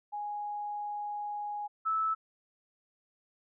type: tone pair in turn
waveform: sine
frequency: 829 / 1309.1 Hz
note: G#5 / E6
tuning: -3 / -12 cents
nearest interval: minor sixth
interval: 791 cents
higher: second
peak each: -34 / -27 dBFS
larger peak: second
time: 0.12-1.68 / 1.85-2.15 s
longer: first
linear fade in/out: 20 ms
effects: none